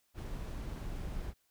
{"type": "noise", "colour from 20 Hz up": "brown", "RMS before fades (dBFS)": -40, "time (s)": [0.14, 1.34], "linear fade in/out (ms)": 50, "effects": ["white hiss -75 dBFS RMS until 1.5 s"]}